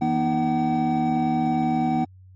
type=tone cluster; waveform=triangle; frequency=163.8 / 240.8 / 311.5 / 759 Hz; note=E3 / B3 / D#4 / F#5; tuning=-11 / -44 / +2 / +44 cents; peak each=-26 / -21 / -25 / -22 dBFS; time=0.01-2.05 s; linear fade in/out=10 ms; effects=added 93 Hz sine -45 dBFS peak until 2.35 s + MP3 32 kbps